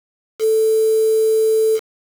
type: tone with quantisation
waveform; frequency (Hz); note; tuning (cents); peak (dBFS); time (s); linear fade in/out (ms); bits
sine; 440; A4; 0; -12; 0.39-1.8; 50; 5
effects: none